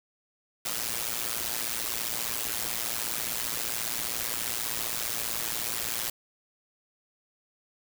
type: noise with amplitude modulation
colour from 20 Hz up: white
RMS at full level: -28 dBFS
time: 0.65-6.1 s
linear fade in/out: 5 ms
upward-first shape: sine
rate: 115 Hz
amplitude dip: 85%
effects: none